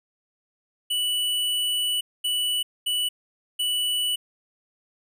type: tone bursts at uneven times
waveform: square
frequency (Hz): 2960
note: F#7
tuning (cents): 0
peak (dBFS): -23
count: 4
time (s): 0.9-2.01 / 2.24-2.63 / 2.86-3.09 / 3.59-4.16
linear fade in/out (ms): 10
effects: none